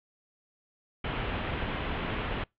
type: low-pass noise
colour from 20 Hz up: pink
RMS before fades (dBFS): -33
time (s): 1.04-2.44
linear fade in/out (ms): 5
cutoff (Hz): 3300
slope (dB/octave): 48
effects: noise-tail reverb RT60 0.2 s tail -26 dB re dry